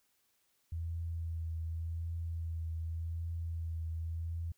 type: tone with vibrato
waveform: sine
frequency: 82.5 Hz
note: E2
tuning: 2 cents sharp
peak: -35 dBFS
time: 0.72-4.52 s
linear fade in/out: 5 ms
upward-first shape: triangle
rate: 0.87 Hz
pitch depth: 27 cents each way
effects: white hiss -75 dBFS RMS until 4.57 s